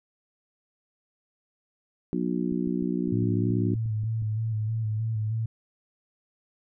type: harmonic tone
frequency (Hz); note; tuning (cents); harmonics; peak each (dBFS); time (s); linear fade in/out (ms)
60.4; B1; -38; 3 / 4 / 5 / 6; -29 / -30 / -30 / -33; 2.13-3.74; 0
type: clicks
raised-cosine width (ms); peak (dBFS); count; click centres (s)
5; -29; 10; 2.521 / 2.674 / 2.825 / 3.078 / 3.229 / 3.505 / 3.753 / 3.859 / 4.036 / 4.223
type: tone with vibrato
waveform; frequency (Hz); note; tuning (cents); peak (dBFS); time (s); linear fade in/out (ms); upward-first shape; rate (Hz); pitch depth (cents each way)
sine; 110; A2; 0; -25; 3.12-5.46; 5; square; 3.2; 34
effects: none